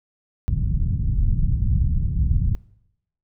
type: low-pass noise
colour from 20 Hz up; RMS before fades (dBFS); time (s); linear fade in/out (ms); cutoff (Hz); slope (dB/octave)
pink; -20; 0.48-2.55; 0; 150; 24
effects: noise-tail reverb RT60 0.8 s tail -22 dB re dry